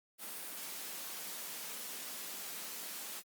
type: high-pass noise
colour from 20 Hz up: white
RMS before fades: -44 dBFS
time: 0.18-3.23 s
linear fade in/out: 50 ms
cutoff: 160 Hz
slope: 96 dB/octave
effects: Opus 32 kbps